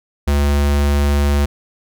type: tone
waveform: square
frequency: 71.7 Hz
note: D2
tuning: 41 cents flat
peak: -13 dBFS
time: 0.27-1.46 s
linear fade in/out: 10 ms
effects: none